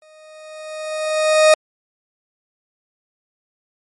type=tone with exponential growth; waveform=40% pulse; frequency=621 Hz; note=D#5; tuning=3 cents flat; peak=-6 dBFS; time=0.02-1.54 s; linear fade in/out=2 ms; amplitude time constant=330 ms; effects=MP3 48 kbps